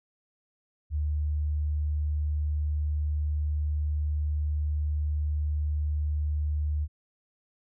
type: tone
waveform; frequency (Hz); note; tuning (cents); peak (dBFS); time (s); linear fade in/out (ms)
sine; 75; D2; +37; -25; 0.9-6.88; 50
effects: none